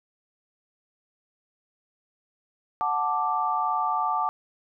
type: chord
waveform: sine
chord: D major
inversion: first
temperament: equal with one note detuned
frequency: 737 / 880 / 1174.7 Hz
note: F#5 / A5 / D6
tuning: -7 / 0 / 0 cents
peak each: -29 / -27 / -26 dBFS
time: 2.81-4.29 s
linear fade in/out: 0 ms
effects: none